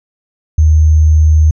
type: tone with sample-and-hold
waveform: sine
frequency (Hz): 77.78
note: D#2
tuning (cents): 0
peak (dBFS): -4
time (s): 0.58-1.51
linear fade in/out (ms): 5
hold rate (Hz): 6300
effects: resampled to 22050 Hz